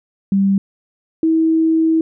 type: tone pair in turn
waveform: sine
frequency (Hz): 196 / 322.6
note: G3 / E4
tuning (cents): 0 / -37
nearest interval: major sixth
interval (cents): 863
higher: second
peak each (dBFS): -11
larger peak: neither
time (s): 0.32-0.58 / 1.23-2.01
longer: second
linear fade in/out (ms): 2
effects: none